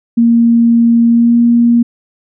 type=tone with pitch glide; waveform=sine; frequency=233.1 to 236.2 Hz; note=A#3 to A#3; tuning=0 to +23 cents; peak=-5 dBFS; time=0.17-1.83 s; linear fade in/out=10 ms; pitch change=+23 cents; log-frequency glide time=1.08-1.37 s; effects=none